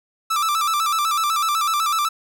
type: tone with vibrato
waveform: 45% pulse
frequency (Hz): 1244.5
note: D#6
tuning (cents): 0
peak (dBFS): -18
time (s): 0.3-2.09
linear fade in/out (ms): 10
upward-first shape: square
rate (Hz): 8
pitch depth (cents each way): 91
effects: none